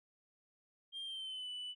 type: tone with pitch glide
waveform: sine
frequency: 3194 to 2980 Hz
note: G7 to F#7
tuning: +32 to +12 cents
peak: -39 dBFS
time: 0.92-1.75 s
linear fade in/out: 50 ms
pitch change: -120 cents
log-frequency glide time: 1.03-1.49 s
effects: tanh soft clip ceiling -40 dBFS